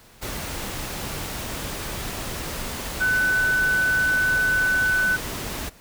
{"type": "tone in noise", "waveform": "sine", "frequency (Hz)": 1500, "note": "F#6", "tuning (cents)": 23, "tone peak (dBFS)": -18, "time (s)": [3, 5.17], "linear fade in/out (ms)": 20, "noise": "pink", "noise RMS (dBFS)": -31, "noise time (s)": [0.21, 5.7], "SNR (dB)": 10, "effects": ["pink hiss -51 dBFS RMS until 5.8 s"]}